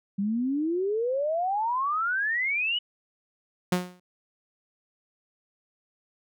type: exponential sweep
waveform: sine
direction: up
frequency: 192.6 to 2993 Hz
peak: -24 dBFS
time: 0.18-2.79 s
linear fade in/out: 10 ms
type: tone with exponential decay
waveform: sawtooth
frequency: 180 Hz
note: F#3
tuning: 47 cents flat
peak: -16 dBFS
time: 3.72-4 s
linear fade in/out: 5 ms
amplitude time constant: 59 ms
effects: none